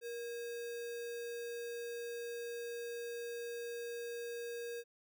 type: tone with sample-and-hold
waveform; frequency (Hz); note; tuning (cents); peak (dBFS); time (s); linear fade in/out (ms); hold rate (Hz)
sine; 472.1; A#4; +22; -40; 0.01-4.84; 50; 2100
effects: none